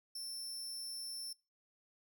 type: tone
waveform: sawtooth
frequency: 5370 Hz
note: E8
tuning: 31 cents sharp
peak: -39 dBFS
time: 0.15-1.33 s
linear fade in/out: 5 ms
effects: noise-tail reverb RT60 0.3 s tail -24 dB re dry